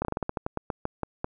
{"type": "slowing click train", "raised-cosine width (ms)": 1, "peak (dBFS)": -14, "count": 14, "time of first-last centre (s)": [0.02, 1.244], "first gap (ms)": 29, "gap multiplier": 1.18, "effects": []}